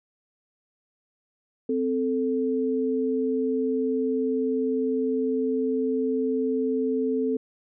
sine tone pair together, 259.6 / 440 Hz, C4 / A4, -13 / 0 cents, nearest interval major sixth, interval 913 cents, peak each -25 dBFS, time 1.69-7.37 s, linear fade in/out 5 ms, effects none

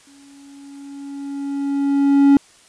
triangle tone with exponential growth, 279.7 Hz, C#4, 16 cents sharp, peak -5 dBFS, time 0.07-2.37 s, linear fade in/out 2 ms, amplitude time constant 500 ms, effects white hiss -50 dBFS RMS until 2.68 s + resampled to 22050 Hz

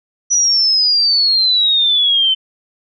sine exponential sweep, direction down, 5920 to 3057 Hz, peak -10 dBFS, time 0.3-2.35 s, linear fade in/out 20 ms, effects none

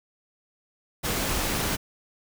pink noise, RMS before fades -27 dBFS, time 1.03-1.77 s, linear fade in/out 20 ms, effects none

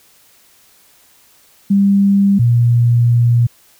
sine tone pair in turn, 198.6 / 119.12 Hz, G3 / A#2, +23 / +38 cents, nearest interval major sixth, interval 885 cents, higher first, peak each -8 dBFS, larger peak neither, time 1.7-2.39 / 2.39-3.47 s, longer second, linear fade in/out 10 ms, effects white hiss -50 dBFS RMS until 3.79 s

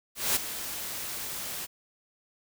white noise with ADSR envelope, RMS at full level -24 dBFS, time 0.15-1.67 s, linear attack 210 ms, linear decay 13 ms, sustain -12 dB, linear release 28 ms, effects none

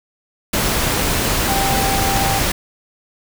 sine tone in noise, 784 Hz, G5, in tune, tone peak -20 dBFS, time 1.48-2.39 s, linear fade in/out 5 ms, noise pink, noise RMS -18 dBFS, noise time 0.53-2.52 s, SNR -5 dB, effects none

